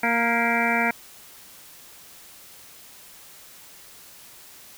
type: harmonic tone with a mistuned harmonic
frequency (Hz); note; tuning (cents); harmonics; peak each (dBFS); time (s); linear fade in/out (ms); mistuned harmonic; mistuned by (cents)
233.1; A#3; 0; 1 / 2 / 3 / 4 / 6 / 7 / 8 / 9 / 10; -27 / -32 / -27 / -28 / -29 / -29 / -30 / -30 / -26; 0.03-0.91; 5; 8; +50
effects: white hiss -47 dBFS RMS until 4.77 s